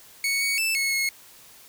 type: tone with pitch steps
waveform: sawtooth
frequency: 2218 / 2234 / 2644 / 2188 / 2172 Hz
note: C#7 / C#7 / E7 / C#7 / C#7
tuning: 0 / +13 / +5 / -23 / -36 cents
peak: -19 dBFS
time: 0.24-1.09 s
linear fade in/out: 2 ms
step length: 170 ms
effects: white hiss -50 dBFS RMS until 1.68 s